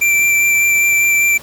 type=tone with vibrato; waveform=square; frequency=2349 Hz; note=D7; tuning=in tune; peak=-11 dBFS; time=0.01-1.38 s; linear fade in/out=10 ms; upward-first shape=sine; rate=5 Hz; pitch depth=10 cents each way; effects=pink hiss -37 dBFS RMS until 1.42 s + high-pass 80 Hz 12 dB/octave